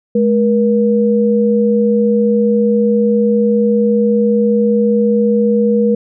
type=tone pair together; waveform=sine; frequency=212.2 / 477.5 Hz; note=G#3 / A#4; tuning=+38 / +42 cents; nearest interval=octave + major second; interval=1404 cents; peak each=-12 dBFS; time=0.15-5.95 s; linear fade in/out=5 ms; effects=none